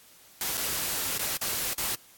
white noise with dropouts, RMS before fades -30 dBFS, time 0.41-1.95 s, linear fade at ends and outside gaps 1 ms, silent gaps 0.572-0.576 / 1.179-1.193 / 1.37-1.414 / 1.735-1.78 s, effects white hiss -55 dBFS RMS until 2.17 s + AAC 64 kbps

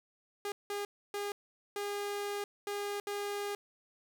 sawtooth tone bursts at uneven times, 407.3 Hz, G#4, 34 cents flat, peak -31 dBFS, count 6, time 0.45-0.52 / 0.7-0.85 / 1.14-1.32 / 1.76-2.44 / 2.67-3 / 3.07-3.55 s, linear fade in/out 2 ms, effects 10-bit

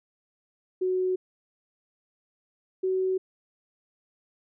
sine tone pair in turn, 370 / 375.4 Hz, F#4 / F#4, 0 / +25 cents, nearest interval unison, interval 25 cents, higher second, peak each -23 dBFS, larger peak neither, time 0.81-1.16 / 2.83-3.18 s, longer neither, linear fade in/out 10 ms, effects none

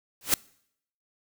white noise with exponential growth, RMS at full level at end -18 dBFS, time 0.21-0.34 s, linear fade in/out 1 ms, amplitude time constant 27 ms, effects noise-tail reverb RT60 0.7 s tail -24 dB re dry

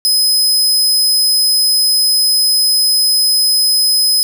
sawtooth tone, 5060 Hz, D#8, 28 cents sharp, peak -7 dBFS, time 0.05-4.23 s, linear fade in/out 0 ms, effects none

